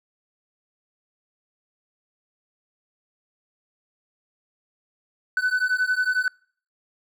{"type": "beating tone pair", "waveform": "triangle", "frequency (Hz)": [1496, 1507], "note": ["F#6", "F#6"], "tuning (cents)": [19, 31], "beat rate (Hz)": 11, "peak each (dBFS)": -21, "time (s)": [5.37, 6.28], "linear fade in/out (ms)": 2, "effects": ["noise-tail reverb RT60 0.5 s tail -26 dB re dry", "tanh soft clip ceiling -11 dBFS"]}